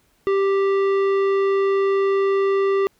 triangle tone with tanh clipping, 392.2 Hz, G4, 1 cent sharp, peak -18 dBFS, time 0.27-2.87 s, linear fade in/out 0 ms, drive 17 dB, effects pink hiss -62 dBFS RMS until 2.99 s

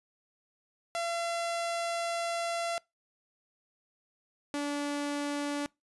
sawtooth tone pair in turn, 680 / 288.9 Hz, F5 / D4, -46 / -28 cents, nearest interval octave + minor third, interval 1482 cents, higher first, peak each -27 dBFS, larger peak neither, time 0.95-2.78 / 4.54-5.66 s, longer first, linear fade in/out 0 ms, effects noise-tail reverb RT60 0.2 s tail -24 dB re dry + resampled to 24000 Hz

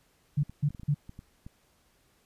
sine tone bursts, 145.5 Hz, D3, 16 cents flat, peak -22 dBFS, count 3, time 0.37-0.945 s, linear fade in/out 10 ms, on 65 ms, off 190 ms
clicks, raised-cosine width 5 ms, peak -31 dBFS, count 9, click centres 0.422 / 0.496 / 0.706 / 0.748 / 0.797 / 0.833 / 1.094 / 1.191 / 1.465 s
effects pink hiss -67 dBFS RMS until 2.25 s + resampled to 32000 Hz

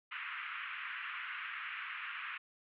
pink band-pass noise, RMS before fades -43 dBFS, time 0.11-2.38 s, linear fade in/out 10 ms, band 1200 to 2800 Hz, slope 48 dB/octave, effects none

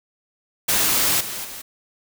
white noise with level steps, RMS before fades -19 / -30 / -35 dBFS, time 0.68-1.62 s, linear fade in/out 10 ms, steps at 1.2 / 1.44 s, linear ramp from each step 10 ms, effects none

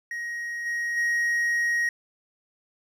triangle tone with level steps, 1885 Hz, A#6, 19 cents sharp, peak -28 / -24 / -20 dBFS, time 0.11-1.89 s, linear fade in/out 2 ms, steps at 0.65 / 0.96 s, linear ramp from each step 20 ms, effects none

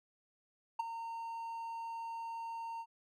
triangle tone with ADSR envelope, 917 Hz, A#5, 29 cents flat, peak -27 dBFS, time 0.79-2.86 s, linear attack 9 ms, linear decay 14 ms, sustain -11 dB, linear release 57 ms, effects none

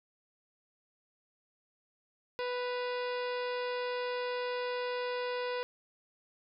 harmonic tone with a mistuned harmonic, 494.1 Hz, B4, 1 cent sharp, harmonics 1 / 2 / 3 / 4 / 5 / 6 / 7 / 8 / 9 / 10, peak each -34 / -40 / -44 / -46 / -48 / -50 / -51 / -52 / -53 / -54 dBFS, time 2.39-5.63 s, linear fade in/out 0 ms, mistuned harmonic 6, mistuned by -91 cents, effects none

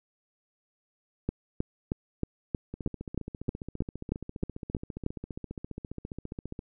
two click trains, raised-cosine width 3 ms, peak -15 / -24 dBFS, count 13 / 58, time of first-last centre 1.29-5.064 / 2.74-6.591 s, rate 3.18 / 14.8 Hz, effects none

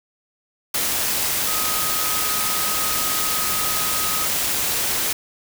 sine tone in noise, 1260 Hz, D#6, 21 cents sharp, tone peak -29 dBFS, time 1.47-4.26 s, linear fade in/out 5 ms, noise white, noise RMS -22 dBFS, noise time 0.74-5.13 s, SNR -10 dB, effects none

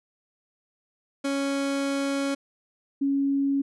30% pulse / sine tone pair in turn, 277.2 / 277.2 Hz, C#4 / C#4, 0 / 0 cents, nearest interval unison, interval 0 cents, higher neither, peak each -22 / -21 dBFS, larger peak second, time 1.24-2.35 / 3.01-3.62 s, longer first, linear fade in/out 10 ms, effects resampled to 24000 Hz

